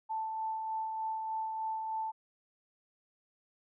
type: tone with tremolo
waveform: sine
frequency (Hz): 882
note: A5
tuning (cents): +4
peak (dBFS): -32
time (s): 0.09-2.12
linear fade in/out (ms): 20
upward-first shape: sine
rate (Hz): 3.3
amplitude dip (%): 30
effects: none